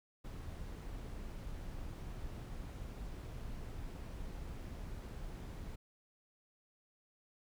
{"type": "noise", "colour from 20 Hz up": "brown", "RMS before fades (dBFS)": -45, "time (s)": [0.24, 5.76], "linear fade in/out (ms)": 10, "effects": []}